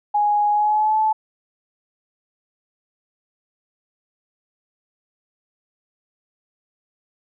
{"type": "tone with pitch glide", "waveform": "sine", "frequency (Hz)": [830.6, 868.4], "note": ["G#5", "A5"], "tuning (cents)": [0, -23], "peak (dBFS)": -15, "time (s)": [0.14, 1.13], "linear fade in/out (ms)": 10, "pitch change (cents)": 77, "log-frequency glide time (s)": [0.51, 0.98], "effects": []}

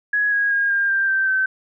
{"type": "tone with pitch steps", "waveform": "sine", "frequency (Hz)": [1673, 1650, 1627.3, 1604.8, 1582.8, 1561, 1539.5], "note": ["G#6", "G#6", "G#6", "G6", "G6", "G6", "G6"], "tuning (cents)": [12, -12, -36, 40, 16, -8, -32], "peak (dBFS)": -16, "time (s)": [0.13, 1.46], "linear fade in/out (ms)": 5, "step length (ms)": 190, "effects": []}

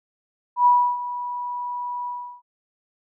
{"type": "tone with ADSR envelope", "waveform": "sine", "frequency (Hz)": 977, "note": "B5", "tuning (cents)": -19, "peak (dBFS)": -11, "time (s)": [0.56, 2.42], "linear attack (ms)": 100, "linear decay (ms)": 310, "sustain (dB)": -15, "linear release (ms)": 350, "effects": []}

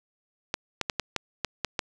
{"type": "clicks", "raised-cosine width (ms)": 0.2, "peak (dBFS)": -9, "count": 8, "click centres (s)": [0.541, 0.813, 0.898, 0.997, 1.163, 1.447, 1.647, 1.792], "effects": []}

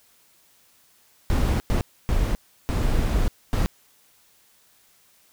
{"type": "noise bursts at uneven times", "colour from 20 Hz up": "brown", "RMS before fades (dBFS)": -21, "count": 5, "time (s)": [[1.3, 1.6], [1.7, 1.81], [2.09, 2.35], [2.69, 3.28], [3.53, 3.66]], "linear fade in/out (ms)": 0, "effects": ["white hiss -59 dBFS RMS until 5.32 s"]}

